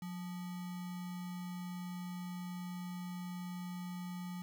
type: tone with sample-and-hold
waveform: sine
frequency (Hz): 179.4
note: F3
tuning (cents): +47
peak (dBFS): -40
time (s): 0.02-4.42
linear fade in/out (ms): 2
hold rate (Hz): 1050
effects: none